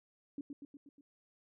sine tone with echo, 283.7 Hz, C#4, 40 cents sharp, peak -38 dBFS, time 0.38-0.41 s, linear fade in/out 2 ms, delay 120 ms, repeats 5, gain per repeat -4 dB, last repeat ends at 1.01 s, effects none

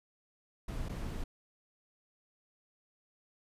brown noise with dropouts, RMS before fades -38 dBFS, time 0.68-1.24 s, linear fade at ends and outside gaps 5 ms, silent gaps 0.887-0.893 s, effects resampled to 32000 Hz

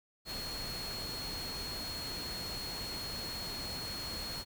sine tone in noise, 4306 Hz, C8, 49 cents sharp, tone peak -40 dBFS, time 0.25-4.45 s, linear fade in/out 50 ms, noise pink, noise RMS -43 dBFS, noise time 0.25-4.45 s, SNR 0 dB, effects none

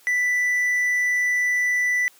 triangle tone, 1979 Hz, B6, 3 cents sharp, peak -17 dBFS, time 0.07-2.08 s, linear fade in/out 0 ms, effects white hiss -54 dBFS RMS until 2.19 s + high-pass 300 Hz 12 dB/octave

